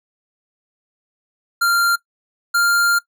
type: tone pair in turn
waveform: square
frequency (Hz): 1389 / 1397.9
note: F6 / F6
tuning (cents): -10 / +1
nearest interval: unison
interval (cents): 11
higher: second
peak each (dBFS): -14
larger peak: neither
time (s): 1.61-1.96 / 2.54-2.99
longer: second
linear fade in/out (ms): 10
effects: noise-tail reverb RT60 0.1 s tail -20 dB re dry